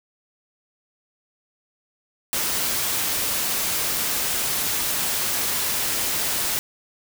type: noise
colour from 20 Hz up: white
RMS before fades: -24 dBFS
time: 2.33-6.59 s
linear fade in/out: 0 ms
effects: none